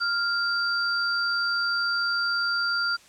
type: tone pair together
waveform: sine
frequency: 1396.9 / 4673 Hz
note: F6 / D8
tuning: 0 / -9 cents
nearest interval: octave + major sixth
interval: 2091 cents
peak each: -24 / -28 dBFS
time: 0-2.97 s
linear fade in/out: 20 ms
effects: white hiss -53 dBFS RMS until 3.08 s + low-pass 8000 Hz 12 dB/octave